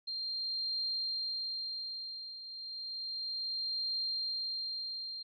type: tone with tremolo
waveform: sine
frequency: 4186 Hz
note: C8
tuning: in tune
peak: -32 dBFS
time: 0.07-5.23 s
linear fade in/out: 10 ms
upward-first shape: triangle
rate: 0.32 Hz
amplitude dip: 75%
effects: none